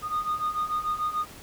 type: beating tone pair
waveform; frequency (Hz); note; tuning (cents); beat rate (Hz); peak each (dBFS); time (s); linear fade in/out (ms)
sine; 1226 / 1232.8; D#6 / D#6; -26 / -16; 6.8; -29 / -26; 0.02-1.26; 50
effects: tanh soft clip ceiling -22 dBFS + pink hiss -46 dBFS RMS until 1.42 s